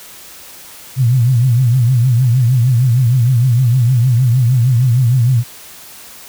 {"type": "tone with vibrato", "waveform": "sine", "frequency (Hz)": 123.5, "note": "B2", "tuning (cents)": 0, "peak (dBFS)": -8, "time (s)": [0.96, 5.44], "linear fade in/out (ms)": 50, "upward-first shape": "triangle", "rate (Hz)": 6.5, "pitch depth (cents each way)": 160, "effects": ["white hiss -36 dBFS RMS until 6.28 s"]}